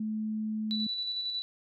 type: tone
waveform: sine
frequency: 216.4 Hz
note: A3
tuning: 29 cents flat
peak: -30 dBFS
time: 0-0.87 s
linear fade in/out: 5 ms
type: tone with tremolo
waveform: sine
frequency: 3958 Hz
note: B7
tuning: 3 cents sharp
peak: -30 dBFS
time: 0.71-1.42 s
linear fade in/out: 0 ms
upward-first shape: square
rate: 11 Hz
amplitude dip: 30%
effects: none